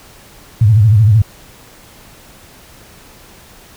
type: tone with vibrato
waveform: sine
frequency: 107.4 Hz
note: A2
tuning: 41 cents flat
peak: -5 dBFS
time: 0.61-1.22 s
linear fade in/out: 5 ms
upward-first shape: sine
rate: 13 Hz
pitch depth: 140 cents each way
effects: pink hiss -41 dBFS RMS until 3.76 s